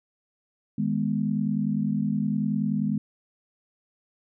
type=chord; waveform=sine; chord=G# minor; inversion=second; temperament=equal with one note detuned; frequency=157.19 / 207.7 / 246.9 Hz; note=D#3 / G#3 / B3; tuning=+18 / 0 / 0 cents; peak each=-29 / -25 / -29 dBFS; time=0.78-2.98 s; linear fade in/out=5 ms; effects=none